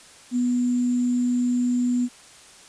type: tone with sample-and-hold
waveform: sine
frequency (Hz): 245.8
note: B3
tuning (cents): -8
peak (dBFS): -19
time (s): 0.31-2.09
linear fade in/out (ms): 50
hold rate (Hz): 7350
effects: white hiss -48 dBFS RMS until 2.68 s + resampled to 22050 Hz